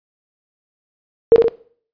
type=tone with echo; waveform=sine; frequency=458.7 Hz; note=A#4; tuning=28 cents flat; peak=-3 dBFS; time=1.32-1.36 s; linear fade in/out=0 ms; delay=61 ms; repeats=2; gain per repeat=-4 dB; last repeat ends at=1.482 s; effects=noise-tail reverb RT60 0.5 s tail -20 dB re dry + resampled to 11025 Hz